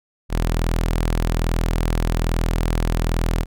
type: tone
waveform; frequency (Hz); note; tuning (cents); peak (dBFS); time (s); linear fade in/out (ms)
sawtooth; 41.2; E1; 0; -14; 0.29-3.46; 50
effects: none